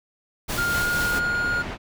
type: noise with tremolo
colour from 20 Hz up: pink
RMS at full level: -27 dBFS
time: 0.48-1.2 s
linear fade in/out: 20 ms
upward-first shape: sine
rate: 4.2 Hz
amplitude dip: 30%
type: tone with pitch glide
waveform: triangle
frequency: 1407 to 1425.8 Hz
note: F6 to F6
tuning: +12 to +35 cents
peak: -20 dBFS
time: 0.57-1.63 s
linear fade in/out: 20 ms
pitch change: +23 cents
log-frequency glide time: 0.75-0.86 s
type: low-pass noise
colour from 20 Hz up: pink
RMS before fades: -32 dBFS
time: 1.1-1.78 s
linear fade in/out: 50 ms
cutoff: 2800 Hz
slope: 12 dB/octave
effects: none